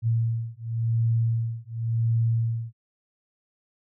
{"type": "beating tone pair", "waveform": "sine", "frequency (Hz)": [114.3, 115.22], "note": ["A#2", "A#2"], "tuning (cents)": [-34, -20], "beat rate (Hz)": 0.92, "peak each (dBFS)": -25, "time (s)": [0.02, 2.73], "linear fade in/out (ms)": 50, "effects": []}